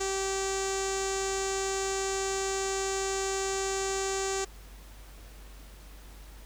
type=tone with low-pass filter; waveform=sawtooth; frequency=387.5 Hz; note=G4; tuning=20 cents flat; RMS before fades=-31 dBFS; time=0-4.45 s; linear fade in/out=10 ms; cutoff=7100 Hz; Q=5.6; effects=added 49 Hz sine -46 dBFS peak until 6.45 s + pink hiss -54 dBFS RMS until 6.45 s